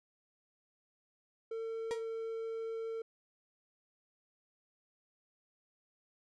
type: tone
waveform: triangle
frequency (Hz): 451.2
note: A4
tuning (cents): +44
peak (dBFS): -35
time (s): 1.51-3.02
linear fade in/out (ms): 5
type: tone with exponential decay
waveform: 35% pulse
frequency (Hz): 472.6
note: A#4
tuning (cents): +24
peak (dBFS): -31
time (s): 1.91-2.06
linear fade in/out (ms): 0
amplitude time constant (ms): 32
effects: resampled to 22050 Hz